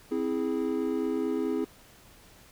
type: chord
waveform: triangle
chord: C augmented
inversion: none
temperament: equal with one note detuned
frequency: 261.6 / 326.4 / 415.3 Hz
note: C4 / E4 / G#4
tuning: 0 / -17 / 0 cents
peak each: -29 dBFS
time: 0.11-1.65 s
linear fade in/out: 10 ms
effects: pink hiss -55 dBFS RMS until 2.51 s